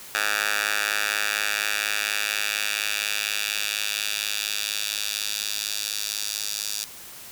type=tone with high-pass filter sweep; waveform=10% pulse; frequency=104.2 Hz; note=G#2; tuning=6 cents sharp; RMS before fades=-27 dBFS; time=0.15-6.84 s; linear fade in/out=0 ms; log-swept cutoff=1500 to 4900 Hz; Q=1.4; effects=white hiss -42 dBFS RMS until 7.31 s